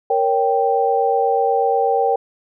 sine chord, G diminished, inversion first, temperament equal, 466.2 / 554.4 / 784 Hz, Bb4 / Db5 / G5, 0 / 0 / 0 cents, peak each -18 / -22 / -17 dBFS, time 0.1-2.16 s, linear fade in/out 5 ms, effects none

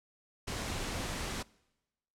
pink noise, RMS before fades -37 dBFS, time 0.47-1.43 s, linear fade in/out 10 ms
clicks, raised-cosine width 3 ms, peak -29 / -31 dBFS, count 2, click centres 0.701 / 1.001 s
effects noise-tail reverb RT60 1.0 s tail -24 dB re dry + low-pass 9000 Hz 12 dB/octave

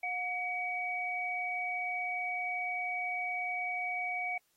sine tone pair together, 722 / 2265 Hz, F#5 / C#7, -43 / +37 cents, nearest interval octave + minor sixth, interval 1980 cents, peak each -37 / -34 dBFS, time 0.03-4.38 s, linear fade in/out 5 ms, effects white hiss -74 dBFS RMS until 4.56 s + AAC 48 kbps

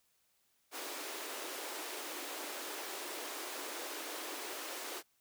pink high-pass noise, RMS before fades -43 dBFS, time 0.71-5.03 s, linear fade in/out 50 ms, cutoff 300 Hz, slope 48 dB/octave, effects white hiss -75 dBFS RMS until 5.2 s

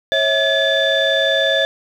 sine tone cluster, 547 / 647 / 1708 / 3535 Hz, C#5 / E5 / G#6 / A7, -23 / -32 / +48 / +7 cents, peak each -18 dBFS, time 0.12-1.65 s, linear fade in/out 0 ms, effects tanh soft clip ceiling -7 dBFS + 8-bit

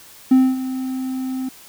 triangle tone with ADSR envelope, 260 Hz, C4, 11 cents flat, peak -5 dBFS, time 0.31-1.49 s, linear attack 8 ms, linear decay 240 ms, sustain -15 dB, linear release 6 ms, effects tanh soft clip ceiling -2 dBFS + white hiss -44 dBFS RMS until 1.68 s

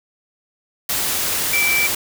sine tone in noise, 2328 Hz, D7, 16 cents flat, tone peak -16 dBFS, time 1.53-1.87 s, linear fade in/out 5 ms, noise white, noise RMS -21 dBFS, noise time 0.89-1.95 s, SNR +2 dB, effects none

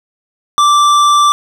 triangle tone with hard clipping, 1172 Hz, D6, 4 cents flat, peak -8 dBFS, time 0.58-1.32 s, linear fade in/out 0 ms, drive 16 dB, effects none

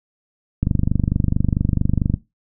click train, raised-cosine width 5 ms, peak -5 dBFS, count 38, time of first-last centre 0.63-2.14 s, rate 24.5 Hz, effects noise-tail reverb RT60 0.2 s tail -17 dB re dry

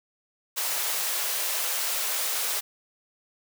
white high-pass noise, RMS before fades -28 dBFS, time 0.56-2.61 s, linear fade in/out 20 ms, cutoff 450 Hz, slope 24 dB/octave, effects none

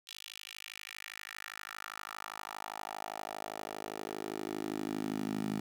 10% pulse tone with high-pass filter sweep, 52.5 Hz, G#1, 19 cents sharp, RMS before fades -41 dBFS, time 0.07-5.6 s, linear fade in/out 5 ms, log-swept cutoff 3400 to 200 Hz, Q 2.5, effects 10-bit

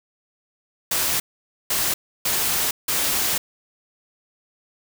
white noise bursts at uneven times, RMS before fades -22 dBFS, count 4, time 0.91-1.2 / 1.7-1.94 / 2.25-2.71 / 2.88-3.38 s, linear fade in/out 5 ms, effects none

